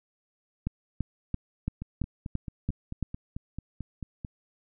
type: two click trains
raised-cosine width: 5 ms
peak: -23 / -16 dBFS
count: 12 / 8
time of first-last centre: 1.82-4.248 / 0.67-3.027 s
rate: 4.53 / 2.97 Hz
effects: none